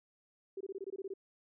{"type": "tone bursts", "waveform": "sine", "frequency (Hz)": 388.2, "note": "G4", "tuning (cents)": -17, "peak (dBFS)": -38, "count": 10, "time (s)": [0.57, 1.138], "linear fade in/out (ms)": 5, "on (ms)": 37, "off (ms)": 22, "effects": []}